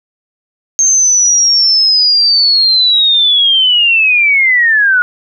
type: linear sweep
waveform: sine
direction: down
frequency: 6400 to 1431 Hz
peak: -6 dBFS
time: 0.79-5.02 s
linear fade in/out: 0 ms
effects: none